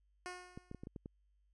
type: tone with exponential decay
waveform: 10% pulse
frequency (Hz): 360.9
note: F#4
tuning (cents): -43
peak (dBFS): -33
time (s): 0.26-0.86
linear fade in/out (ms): 0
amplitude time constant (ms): 130
type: clicks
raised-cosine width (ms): 3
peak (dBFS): -33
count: 7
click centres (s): 0.575 / 0.714 / 0.747 / 0.835 / 0.871 / 0.962 / 1.059
effects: added 50 Hz sine -70 dBFS peak until 1.53 s + resampled to 24000 Hz